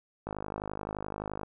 click train, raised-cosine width 1 ms, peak -21 dBFS, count 61, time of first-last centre 0.27-1.433 s, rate 51.6 Hz, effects none

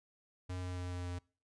square tone with pitch steps, 91 / 90.42 / 89.85 / 89.28 / 88.72 Hz, F#2 / F#2 / F2 / F2 / F2, -28 / -39 / +50 / +39 / +28 cents, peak -39 dBFS, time 0.49-1.19 s, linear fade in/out 10 ms, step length 140 ms, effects noise-tail reverb RT60 0.4 s tail -25 dB re dry + resampled to 22050 Hz

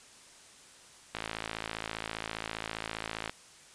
click train, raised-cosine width 0.3 ms, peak -18 dBFS, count 119, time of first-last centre 1.15-3.295 s, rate 55 Hz, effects white hiss -55 dBFS RMS until 3.74 s + resampled to 22050 Hz

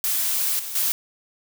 blue noise with level steps, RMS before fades -23 / -32 / -22 dBFS, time 0.04-0.92 s, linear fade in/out 0 ms, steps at 0.59 / 0.75 s, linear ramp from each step 5 ms, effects none

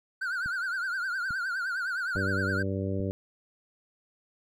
triangle tone with vibrato, 1480 Hz, F#6, in tune, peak -27 dBFS, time 0.21-2.63 s, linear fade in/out 10 ms, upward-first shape triangle, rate 9.7 Hz, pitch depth 140 cents each way
click train, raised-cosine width 5 ms, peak -29 dBFS, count 4, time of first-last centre 0.46-3.002 s, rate 1.18 Hz
harmonic tone, 96.9 Hz, G2, 20 cents flat, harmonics 1 / 2 / 3 / 4 / 5 / 6, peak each -31 / -34 / -36 / -37 / -38 / -39 dBFS, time 2.16-3.11 s, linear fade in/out 0 ms
effects none

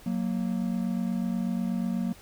triangle tone pair together, 184.3 / 232.5 Hz, F#3 / A#3, -7 / -4 cents, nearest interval major third, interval 403 cents, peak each -27 dBFS, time 0.06-2.13 s, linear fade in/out 5 ms, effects pink hiss -52 dBFS RMS until 2.21 s

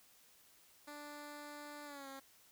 10% pulse tone with pitch glide, 293.7 to 270.9 Hz, D4 to C#4, 0 to -40 cents, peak -40 dBFS, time 0.87-2.2 s, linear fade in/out 10 ms, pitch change -140 cents, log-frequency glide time 1.85-2.08 s, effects white hiss -66 dBFS RMS until 2.51 s

